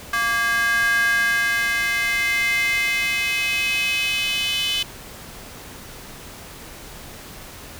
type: tone with high-pass filter sweep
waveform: square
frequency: 232 Hz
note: A#3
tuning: 8 cents flat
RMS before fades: -21 dBFS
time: 0.13-4.83 s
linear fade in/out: 5 ms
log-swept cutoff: 1400 to 3000 Hz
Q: 6
effects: pink hiss -39 dBFS RMS until 7.79 s